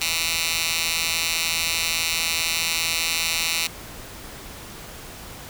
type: tone with high-pass filter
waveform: 10% pulse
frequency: 164.81 Hz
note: E3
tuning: in tune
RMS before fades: -24 dBFS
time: 0.01-3.67 s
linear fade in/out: 2 ms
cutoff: 3000 Hz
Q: 1.2
effects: pink hiss -39 dBFS RMS until 5.49 s